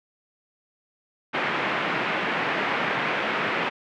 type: band-pass noise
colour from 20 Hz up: white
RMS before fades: -26 dBFS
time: 1.33-3.7 s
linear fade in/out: 20 ms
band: 150 to 2400 Hz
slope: 24 dB/octave
effects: none